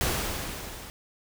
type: noise with level ramp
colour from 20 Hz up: pink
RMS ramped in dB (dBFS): -26 to -43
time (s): 0.01-0.9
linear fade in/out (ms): 0
effects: none